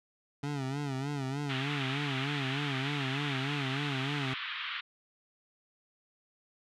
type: tone with vibrato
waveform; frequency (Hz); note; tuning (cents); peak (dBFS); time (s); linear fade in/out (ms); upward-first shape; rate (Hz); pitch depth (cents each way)
25% pulse; 138.59; C#3; 0; -29; 0.43-4.34; 5; sine; 3.3; 100
type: band-pass noise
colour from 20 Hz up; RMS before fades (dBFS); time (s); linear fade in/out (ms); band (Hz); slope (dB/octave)
white; -38; 1.49-4.81; 10; 1100 to 3600; 48
effects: low-pass 7000 Hz 12 dB/octave